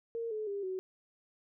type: tone with pitch steps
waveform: sine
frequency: 461.1 / 430.2 / 401.4 / 374.5 Hz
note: A#4 / A4 / G4 / F#4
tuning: -19 / -39 / +41 / +21 cents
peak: -34 dBFS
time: 0.15-0.79 s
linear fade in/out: 0 ms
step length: 160 ms
effects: none